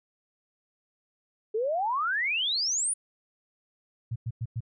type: exponential sweep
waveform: sine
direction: up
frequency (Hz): 415.3 to 10000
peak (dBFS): -25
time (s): 1.54-2.94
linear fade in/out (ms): 10
type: tone bursts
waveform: sine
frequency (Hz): 115.4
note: A#2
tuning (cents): -17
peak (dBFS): -28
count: 4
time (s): 4.11-4.606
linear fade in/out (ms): 10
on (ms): 49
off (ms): 100
effects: none